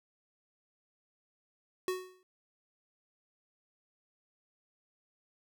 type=tone with exponential decay; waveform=square; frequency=369.5 Hz; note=F#4; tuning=2 cents flat; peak=-29 dBFS; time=1.88-2.23 s; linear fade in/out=1 ms; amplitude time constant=74 ms; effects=none